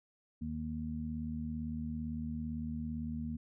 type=harmonic tone; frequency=77.78 Hz; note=D#2; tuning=in tune; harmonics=1 / 2 / 3; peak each=-42 / -43 / -38 dBFS; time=0.41-3.37 s; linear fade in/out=10 ms; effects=none